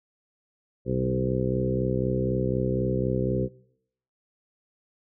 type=harmonic tone with a mistuned harmonic; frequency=64 Hz; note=C2; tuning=38 cents flat; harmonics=1 / 2 / 3 / 4 / 5 / 6 / 7 / 8; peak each=-36 / -28 / -31 / -34 / -34 / -30 / -35 / -32 dBFS; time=0.85-3.49 s; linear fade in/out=50 ms; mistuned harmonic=2; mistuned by=-24 cents; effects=noise-tail reverb RT60 0.7 s tail -21 dB re dry